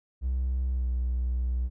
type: tone with pitch glide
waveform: triangle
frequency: 63.9 to 61.72 Hz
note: C2 to B1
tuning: -40 to 0 cents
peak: -22 dBFS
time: 0.21-1.7 s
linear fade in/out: 50 ms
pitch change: -60 cents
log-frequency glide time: 0.73-0.86 s
effects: tanh soft clip ceiling -21 dBFS